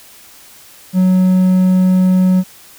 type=tone; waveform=triangle; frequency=185 Hz; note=F#3; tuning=in tune; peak=-6 dBFS; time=0.93-2.44 s; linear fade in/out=50 ms; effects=white hiss -41 dBFS RMS until 2.78 s